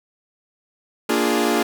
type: chord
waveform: sawtooth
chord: Bb dominant seventh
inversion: none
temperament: equal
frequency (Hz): 233.1 / 293.7 / 349.2 / 415.3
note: Bb3 / D4 / F4 / Ab4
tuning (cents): 0 / 0 / 0 / 0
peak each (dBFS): -19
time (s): 1.09-1.63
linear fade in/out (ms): 5
effects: none